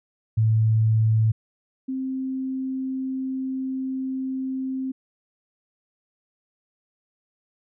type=tone pair in turn; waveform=sine; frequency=110.5 / 262.8 Hz; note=A2 / C4; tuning=+8 / +8 cents; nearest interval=octave + minor third; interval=1500 cents; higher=second; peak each=-16 / -25 dBFS; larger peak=first; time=0.37-1.32 / 1.88-4.92 s; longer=second; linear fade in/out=10 ms; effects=none